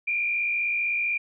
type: tone with frequency modulation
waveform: sine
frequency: 2400 Hz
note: D7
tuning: 37 cents sharp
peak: -23 dBFS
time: 0.07-1.18 s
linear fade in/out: 10 ms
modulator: 55.8 Hz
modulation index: 1.1
effects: none